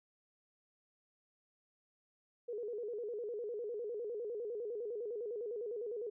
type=tone with vibrato; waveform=sine; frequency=447.5 Hz; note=A4; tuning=29 cents sharp; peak=-38 dBFS; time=2.48-6.1 s; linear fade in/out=10 ms; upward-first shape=square; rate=9.9 Hz; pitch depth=120 cents each way; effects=none